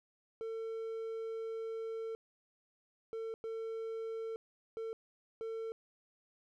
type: tone bursts at uneven times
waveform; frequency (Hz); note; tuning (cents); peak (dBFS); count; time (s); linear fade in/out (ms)
triangle; 450; A4; +39; -36; 5; 0.41-2.15 / 3.13-3.34 / 3.44-4.36 / 4.77-4.93 / 5.41-5.72; 0
effects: none